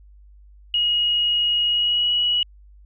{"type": "tone with pitch glide", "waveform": "sine", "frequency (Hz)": [2888, 2923], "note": ["F#7", "F#7"], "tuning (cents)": [-43, -22], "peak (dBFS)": -17, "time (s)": [0.74, 2.43], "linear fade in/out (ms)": 2, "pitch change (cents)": 21, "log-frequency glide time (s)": [1.66, 2.14], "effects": ["added 50 Hz sine -45 dBFS peak until 2.85 s"]}